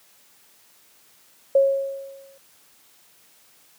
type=tone with exponential decay; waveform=sine; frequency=547 Hz; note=C#5; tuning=23 cents flat; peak=-11 dBFS; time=1.55-2.38 s; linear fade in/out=5 ms; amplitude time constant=180 ms; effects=white hiss -56 dBFS RMS until 3.78 s + high-pass 100 Hz 12 dB/octave